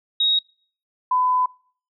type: tone pair in turn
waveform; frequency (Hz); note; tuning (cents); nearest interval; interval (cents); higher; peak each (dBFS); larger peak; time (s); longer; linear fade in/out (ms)
sine; 3779 / 1005.3; A#7 / B5; +23 / +30; octave + major seventh; 2293; first; -16; neither; 0.2-0.39 / 1.11-1.46; second; 5
effects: noise-tail reverb RT60 0.5 s tail -26 dB re dry